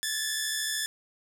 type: tone pair together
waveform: 10% pulse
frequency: 1686.7 / 1760 Hz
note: G#6 / A6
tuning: +26 / 0 cents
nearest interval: minor second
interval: 74 cents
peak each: -25 / -21 dBFS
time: 0.03-0.86 s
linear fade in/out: 0 ms
effects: none